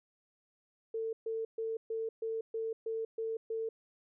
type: tone bursts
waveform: sine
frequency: 448.4 Hz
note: A4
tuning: 33 cents sharp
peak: -33 dBFS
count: 9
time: 0.94-3.69 s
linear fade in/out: 5 ms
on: 190 ms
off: 130 ms
effects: none